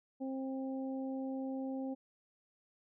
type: harmonic tone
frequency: 265.3 Hz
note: C4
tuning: 24 cents sharp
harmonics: 1 / 2 / 3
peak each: -37 / -44 / -50 dBFS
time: 0.2-1.95 s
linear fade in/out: 20 ms
effects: none